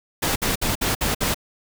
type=noise bursts; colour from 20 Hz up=pink; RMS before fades=-22 dBFS; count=6; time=0.22-1.345 s; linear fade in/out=10 ms; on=140 ms; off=57 ms; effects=none